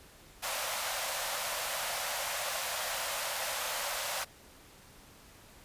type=high-pass noise; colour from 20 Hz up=pink; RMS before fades=-35 dBFS; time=0.42-4.25 s; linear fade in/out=20 ms; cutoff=520 Hz; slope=96 dB/octave; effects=pink hiss -56 dBFS RMS until 5.64 s + resampled to 32000 Hz